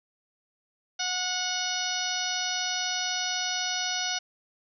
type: harmonic tone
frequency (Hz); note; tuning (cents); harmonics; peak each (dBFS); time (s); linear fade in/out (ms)
732; F#5; -19; 1 / 2 / 3 / 4 / 5 / 6 / 7 / 8; -36 / -35 / -38 / -35 / -36 / -37 / -35 / -34; 0.99-4.19; 10
effects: none